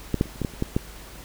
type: clicks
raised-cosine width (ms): 3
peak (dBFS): -9 / -6 / -27 / -29 / -13 / -12 / -28 / -10 / -8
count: 9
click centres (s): 0.143 / 0.211 / 0.257 / 0.359 / 0.417 / 0.448 / 0.538 / 0.624 / 0.765
effects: added 50 Hz sine -44 dBFS peak until 1.24 s + pink hiss -44 dBFS RMS until 1.24 s